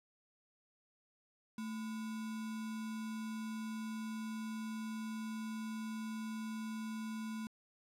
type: tone with sample-and-hold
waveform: sine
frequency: 220 Hz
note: A3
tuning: in tune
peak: -39 dBFS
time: 1.58-7.47 s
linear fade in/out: 2 ms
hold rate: 1225 Hz
effects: low-pass 12000 Hz 12 dB/octave